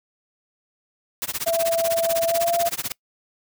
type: noise with tremolo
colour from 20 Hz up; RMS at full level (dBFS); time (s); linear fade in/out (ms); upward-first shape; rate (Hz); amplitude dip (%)
white; -25; 1.22-2.92; 0; sine; 16; 100
type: tone with pitch glide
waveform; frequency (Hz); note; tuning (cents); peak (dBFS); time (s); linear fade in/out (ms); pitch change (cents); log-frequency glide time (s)
sine; 666 to 683.1; E5 to F5; +18 to -38; -19; 1.46-2.69; 10; +44; 2.24-2.51
effects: noise-tail reverb RT60 0.1 s tail -25 dB re dry